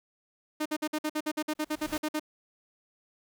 sawtooth tone bursts, 305.8 Hz, D#4, 30 cents flat, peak -24 dBFS, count 15, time 0.6-2.197 s, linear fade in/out 10 ms, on 57 ms, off 53 ms
pink noise with exponential growth, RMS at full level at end -36 dBFS, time 1.55-1.98 s, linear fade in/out 2 ms, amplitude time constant 93 ms
effects none

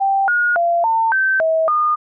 sine tone with pitch steps, 783 / 1439 / 686 / 902 / 1549 / 644 / 1220 Hz, G5 / F#6 / F5 / A5 / G6 / E5 / D#6, -2 / -49 / -31 / +43 / -21 / -41 / -34 cents, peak -13 dBFS, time 0-1.96 s, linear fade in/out 20 ms, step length 280 ms, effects none

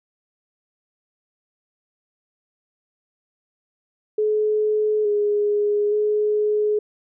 sine tone with pitch steps, 426.7 / 414.5 / 421.8 Hz, G#4 / G#4 / G#4, +47 / -3 / +27 cents, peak -17 dBFS, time 4.18-6.79 s, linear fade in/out 5 ms, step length 870 ms, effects none

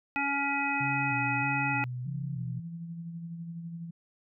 harmonic tone, 280.5 Hz, C#4, 21 cents sharp, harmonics 1 / 3 / 5 / 7 / 9, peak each -35 / -32 / -35 / -36 / -31 dBFS, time 0.16-1.84 s, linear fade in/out 0 ms
sine tone with vibrato, 130 Hz, C3, 11 cents flat, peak -33 dBFS, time 0.8-2.6 s, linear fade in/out 10 ms, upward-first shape square, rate 1.6 Hz, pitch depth 73 cents each way
sine tone with tremolo, 168 Hz, E3, 33 cents sharp, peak -35 dBFS, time 2.06-3.91 s, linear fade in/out 10 ms, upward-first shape sine, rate 12 Hz, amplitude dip 40%
effects none

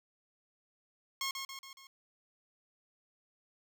10% pulse tone with echo, 1082 Hz, C#6, 42 cents flat, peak -25 dBFS, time 1.21-1.31 s, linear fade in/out 2 ms, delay 140 ms, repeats 4, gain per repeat -5 dB, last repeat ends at 1.87 s, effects none

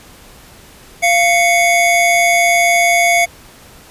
square tone pair together, 690.9 / 2217 Hz, F5 / C#7, -19 / 0 cents, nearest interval octave + minor sixth, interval 2019 cents, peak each -13 dBFS, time 1.02-3.26 s, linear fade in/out 20 ms, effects pink hiss -41 dBFS RMS until 3.9 s + resampled to 32000 Hz

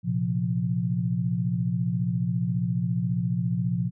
sine chord, Bb suspended second, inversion none, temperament just, 116.54 / 131.11 / 174.81 Hz, Bb2 / C3 / F3, 0 / +4 / +2 cents, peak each -28 / -29 / -26 dBFS, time 0.03-3.91 s, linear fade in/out 50 ms, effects none

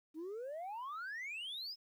sine exponential sweep, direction up, 300 to 5274 Hz, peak -39 dBFS, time 0.14-1.76 s, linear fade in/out 50 ms, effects tanh soft clip ceiling -40 dBFS + 12-bit

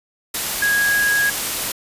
sine tone in noise, 1649 Hz, G#6, 13 cents flat, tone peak -15 dBFS, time 0.62-1.3 s, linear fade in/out 5 ms, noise white, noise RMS -23 dBFS, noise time 0.34-1.72 s, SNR +5 dB, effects resampled to 32000 Hz

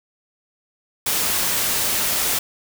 white noise, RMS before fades -21 dBFS, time 1.06-2.39 s, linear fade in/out 5 ms, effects none

